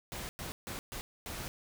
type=noise bursts at uneven times; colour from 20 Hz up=pink; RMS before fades=-41 dBFS; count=5; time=0.12-0.29 / 0.39-0.52 / 0.67-0.79 / 0.92-1.01 / 1.26-1.48 s; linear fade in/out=0 ms; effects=none